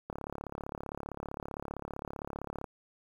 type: click train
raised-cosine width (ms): 1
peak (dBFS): -24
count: 91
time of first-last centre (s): 0.1-2.642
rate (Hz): 35.4
effects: 9-bit